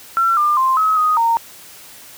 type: tone with pitch steps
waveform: sine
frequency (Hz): 1353 / 1199 / 1048 / 1279 / 1247 / 922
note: E6 / D6 / C6 / D#6 / D#6 / A#5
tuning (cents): +45 / +36 / +2 / +47 / +3 / -19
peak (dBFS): -12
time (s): 0.17-1.37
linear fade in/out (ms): 0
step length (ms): 200
effects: white hiss -40 dBFS RMS until 2.17 s + high-pass 60 Hz 12 dB/octave